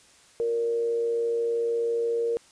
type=tone with frequency modulation; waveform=sine; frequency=466.2 Hz; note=A#4; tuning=in tune; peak=-23 dBFS; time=0.4-2.37 s; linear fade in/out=0 ms; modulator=114 Hz; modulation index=0.26; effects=white hiss -56 dBFS RMS until 2.51 s + resampled to 22050 Hz